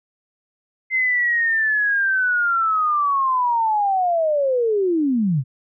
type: linear sweep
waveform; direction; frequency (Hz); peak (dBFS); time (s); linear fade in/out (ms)
sine; down; 2080 to 120; -16; 0.9-5.44; 50
effects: none